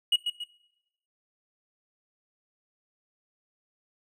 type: tone with echo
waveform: triangle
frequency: 2900 Hz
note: F#7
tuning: 35 cents flat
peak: -18 dBFS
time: 0.12-0.16 s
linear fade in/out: 5 ms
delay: 140 ms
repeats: 2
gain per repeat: -7 dB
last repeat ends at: 0.44 s
effects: noise-tail reverb RT60 0.9 s tail -20 dB re dry